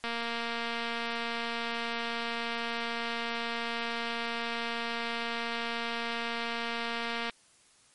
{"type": "click train", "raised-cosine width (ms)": 0.3, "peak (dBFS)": -18, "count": 1692, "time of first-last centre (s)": [0.04, 7.298], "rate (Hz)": 233, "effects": ["white hiss -62 dBFS RMS until 7.94 s", "MP3 48 kbps"]}